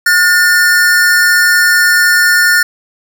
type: tone pair together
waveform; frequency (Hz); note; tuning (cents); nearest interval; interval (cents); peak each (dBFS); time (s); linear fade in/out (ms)
square; 1439 / 1794.8; F#6 / A6; -49 / +34; major third; 383; -10; 0.06-2.63; 5
effects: none